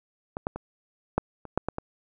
clicks, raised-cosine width 1 ms, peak -18 / -13 / -20 / -8 / -26 / -9 / -13 / -17 dBFS, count 8, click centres 0.369 / 0.469 / 0.56 / 1.18 / 1.453 / 1.576 / 1.686 / 1.784 s, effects none

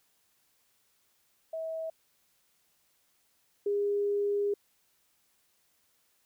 sine tone pair in turn, 646 / 407 Hz, E5 / G#4, -35 / -35 cents, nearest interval minor sixth, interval 800 cents, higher first, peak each -33 / -26 dBFS, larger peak second, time 1.53-1.9 / 3.66-4.54 s, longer second, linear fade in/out 5 ms, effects white hiss -71 dBFS RMS until 6.25 s

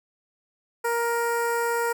15% pulse tone with notch filter, 468.9 Hz, A#4, 10 cents sharp, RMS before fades -25 dBFS, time 0.84-1.93 s, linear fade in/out 10 ms, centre 3800 Hz, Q 0.54, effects none

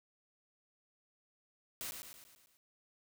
white noise with echo, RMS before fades -42 dBFS, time 1.81-1.91 s, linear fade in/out 0 ms, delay 110 ms, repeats 6, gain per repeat -5 dB, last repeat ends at 2.57 s, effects none

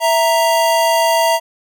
square tone pair together, 659.3 / 932.4 Hz, E5 / A#5, 0 / 0 cents, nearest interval tritone, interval 600 cents, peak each -15 dBFS, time 0-1.4 s, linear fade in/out 50 ms, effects none

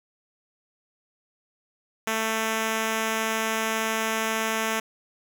5% pulse tone, 221.8 Hz, A3, 14 cents sharp, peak -13 dBFS, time 2.07-4.8 s, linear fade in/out 5 ms, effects none

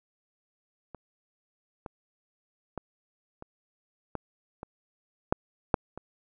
clicks, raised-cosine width 1 ms, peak -27 / -24 / -20 / -28 / -18 / -24 / -8 / -6 / -25 dBFS, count 9, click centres 0.947 / 1.862 / 2.777 / 3.424 / 4.153 / 4.631 / 5.325 / 5.742 / 5.976 s, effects none

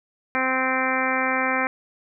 harmonic tone, 260.1 Hz, C4, 10 cents flat, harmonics 1 / 2 / 3 / 4 / 5 / 6 / 7 / 8 / 9, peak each -29 / -29 / -29 / -29 / -29 / -29 / -29 / -29 / -29 dBFS, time 0.35-1.67 s, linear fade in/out 0 ms, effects none

